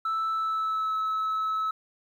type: tone with pitch glide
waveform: sine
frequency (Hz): 1318.5 to 1297.3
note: E6 to E6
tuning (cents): 0 to -28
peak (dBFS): -23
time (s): 0.05-1.71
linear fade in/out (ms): 5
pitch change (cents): -28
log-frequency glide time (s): 0.31-0.95
effects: tanh soft clip ceiling -24 dBFS + 10-bit